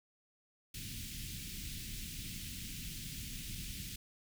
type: band-stop noise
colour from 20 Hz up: pink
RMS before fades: -44 dBFS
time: 0.74-3.96 s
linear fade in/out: 5 ms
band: 240 to 2400 Hz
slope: 24 dB/octave
effects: none